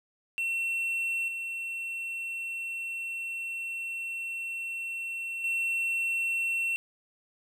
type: tone with level steps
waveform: triangle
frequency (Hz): 2710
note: E7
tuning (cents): +47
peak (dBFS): -26 / -31 / -25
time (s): 0.38-6.76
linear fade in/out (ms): 0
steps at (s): 1.28 / 5.44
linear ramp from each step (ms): 2
effects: none